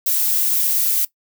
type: noise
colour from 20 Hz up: violet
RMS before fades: -18 dBFS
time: 0.06-1.05 s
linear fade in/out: 5 ms
effects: noise-tail reverb RT60 0.1 s tail -19 dB re dry

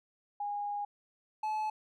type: tone pair in turn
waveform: sine / triangle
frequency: 820 / 861.1 Hz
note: G#5 / A5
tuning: -22 / -38 cents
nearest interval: minor second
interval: 84 cents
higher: second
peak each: -33 / -29 dBFS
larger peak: second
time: 0.4-0.85 / 1.43-1.7 s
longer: first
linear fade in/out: 5 ms
effects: none

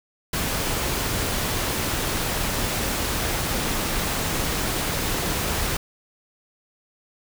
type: noise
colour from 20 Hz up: pink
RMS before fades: -25 dBFS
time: 0.33-5.77 s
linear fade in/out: 5 ms
effects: none

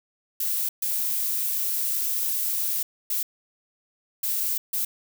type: noise bursts at uneven times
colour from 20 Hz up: violet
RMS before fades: -26 dBFS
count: 5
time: 0.4-0.69 / 0.82-2.83 / 3.1-3.23 / 4.23-4.58 / 4.73-4.85 s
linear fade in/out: 5 ms
effects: none

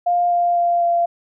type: tone with pitch steps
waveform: sine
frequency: 703 / 698.1 / 693.3 / 688.5 Hz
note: F5 / F5 / F5 / F5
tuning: +11 / -1 / -13 / -25 cents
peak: -14 dBFS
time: 0.06-1.06 s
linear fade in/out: 10 ms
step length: 250 ms
effects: none

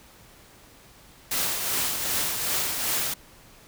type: noise with tremolo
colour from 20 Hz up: white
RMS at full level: -25 dBFS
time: 1.31-3.14 s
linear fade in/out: 5 ms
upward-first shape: triangle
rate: 2.6 Hz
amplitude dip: 45%
effects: pink hiss -52 dBFS RMS until 3.67 s

